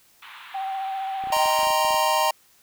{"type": "band-pass noise", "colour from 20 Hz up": "pink", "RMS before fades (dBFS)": -43, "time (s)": [0.22, 1.66], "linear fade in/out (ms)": 5, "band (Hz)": [920, 3700], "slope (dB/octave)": 48}
{"type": "tone with vibrato", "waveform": "sine", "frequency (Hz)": 773, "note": "G5", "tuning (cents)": -24, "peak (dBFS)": -26, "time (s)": [0.54, 1.5], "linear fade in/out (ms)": 10, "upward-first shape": "sine", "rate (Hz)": 15, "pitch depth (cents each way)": 22}
{"type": "clicks", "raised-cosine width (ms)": 2, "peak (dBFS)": -30, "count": 12, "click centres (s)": [1.239, 1.272, 1.303, 1.367, 1.458, 1.591, 1.632, 1.671, 1.705, 1.849, 1.907, 1.944]}
{"type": "chord", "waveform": "square", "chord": "C minor seventh", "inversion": "first", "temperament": "equal", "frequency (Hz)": [622.3, 784, 932.3, 1046.5], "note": ["Eb5", "G5", "Bb5", "C6"], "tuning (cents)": [0, 0, 0, 0], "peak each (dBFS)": [-26, -27, -23, -27], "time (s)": [1.32, 2.31], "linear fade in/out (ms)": 5}
{"effects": ["white hiss -58 dBFS RMS until 2.62 s"]}